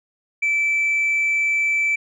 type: tone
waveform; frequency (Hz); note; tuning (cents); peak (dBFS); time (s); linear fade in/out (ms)
sine; 2321; D7; -21; -15; 0.42-1.96; 10
effects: tanh soft clip ceiling -15 dBFS